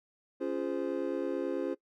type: chord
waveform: triangle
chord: Db major seventh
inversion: none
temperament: just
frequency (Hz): 277.2 / 346.5 / 415.8 / 519.7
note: Db4 / F4 / Ab4 / C5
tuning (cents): 0 / -14 / +2 / -12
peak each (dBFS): -34 / -33 / -36 / -35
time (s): 0.4-1.75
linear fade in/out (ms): 20
effects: noise-tail reverb RT60 0.1 s tail -20 dB re dry